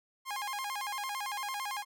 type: tone with vibrato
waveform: sawtooth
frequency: 932.3 Hz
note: A#5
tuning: in tune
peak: -31 dBFS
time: 0.25-1.85 s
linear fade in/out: 50 ms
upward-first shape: square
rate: 8.9 Hz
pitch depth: 220 cents each way
effects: none